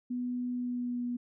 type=tone with pitch glide; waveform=sine; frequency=246.9 to 243.2 Hz; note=B3 to B3; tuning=0 to -26 cents; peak=-31 dBFS; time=0.1-1.17 s; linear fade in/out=10 ms; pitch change=-26 cents; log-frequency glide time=0.54-1.05 s; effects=none